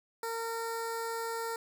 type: tone with notch filter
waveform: 15% pulse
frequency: 457.7 Hz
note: A#4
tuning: 32 cents flat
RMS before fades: -36 dBFS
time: 0.23-1.56 s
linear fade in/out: 2 ms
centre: 2900 Hz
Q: 0.91
effects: none